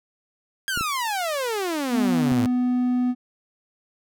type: exponential sweep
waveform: sawtooth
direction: down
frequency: 1631 to 105.9 Hz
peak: -20 dBFS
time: 0.68-2.46 s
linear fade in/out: 0 ms
type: clicks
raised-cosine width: 3 ms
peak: -19 dBFS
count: 3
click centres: 0.775 / 0.81 / 2.32 s
type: tone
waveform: triangle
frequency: 248.6 Hz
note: B3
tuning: 12 cents sharp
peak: -17 dBFS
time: 1.91-3.15 s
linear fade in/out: 50 ms
effects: none